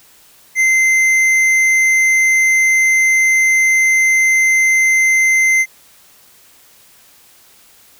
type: tone with tanh clipping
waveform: sine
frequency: 2074 Hz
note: C7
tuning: 16 cents flat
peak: -11 dBFS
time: 0.55-5.66 s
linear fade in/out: 50 ms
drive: 10 dB
effects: white hiss -47 dBFS RMS until 7.99 s